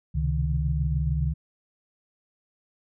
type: tone cluster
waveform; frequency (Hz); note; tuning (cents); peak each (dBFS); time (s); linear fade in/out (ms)
sine; 68.7 / 127.6 / 134.9 / 154.2; C#2 / C3 / C#3 / D#3; -15 / -43 / -47 / -15; -25 / -34 / -31 / -27; 0.14-1.34; 20
effects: none